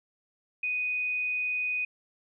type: tone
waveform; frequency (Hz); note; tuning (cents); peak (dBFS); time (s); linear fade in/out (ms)
sine; 2489; D#7; 0; -27; 0.63-1.85; 5
effects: none